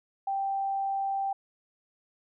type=tone; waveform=sine; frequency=784 Hz; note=G5; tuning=in tune; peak=-27 dBFS; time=0.27-1.33 s; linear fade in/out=5 ms; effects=none